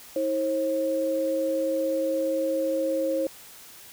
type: tone pair together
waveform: sine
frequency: 320 / 537 Hz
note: D#4 / C5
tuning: +49 / +45 cents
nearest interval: major sixth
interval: 896 cents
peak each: -29 / -24 dBFS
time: 0.16-3.27 s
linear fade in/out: 2 ms
effects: white hiss -47 dBFS RMS until 3.92 s